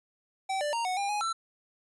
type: tone with pitch steps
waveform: square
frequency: 770 / 590 / 929 / 738 / 802 / 832 / 1338 Hz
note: G5 / D5 / A#5 / F#5 / G5 / G#5 / E6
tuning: -31 / +8 / -6 / -5 / +39 / +3 / +25 cents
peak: -29 dBFS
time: 0.49-1.33 s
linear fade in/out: 10 ms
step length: 120 ms
effects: resampled to 24000 Hz